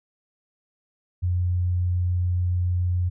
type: tone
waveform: sine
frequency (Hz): 89.3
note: F2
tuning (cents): +39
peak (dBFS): -20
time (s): 1.22-3.1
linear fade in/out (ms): 20
effects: none